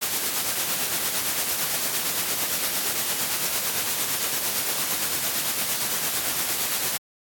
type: noise with tremolo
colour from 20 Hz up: white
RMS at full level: -24 dBFS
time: 0.01-6.98 s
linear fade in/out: 20 ms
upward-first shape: sine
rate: 8.8 Hz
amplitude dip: 35%
effects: high-pass 100 Hz 12 dB/octave + AAC 64 kbps